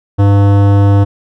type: tone with hard clipping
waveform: sine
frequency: 100.2 Hz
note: G2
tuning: 38 cents sharp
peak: -7 dBFS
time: 0.18-1.05 s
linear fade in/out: 20 ms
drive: 17 dB
effects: none

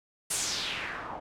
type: noise with low-pass filter sweep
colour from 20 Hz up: white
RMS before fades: -34 dBFS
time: 0.3-1.2 s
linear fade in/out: 10 ms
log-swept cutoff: 10000 to 760 Hz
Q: 2.5
effects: none

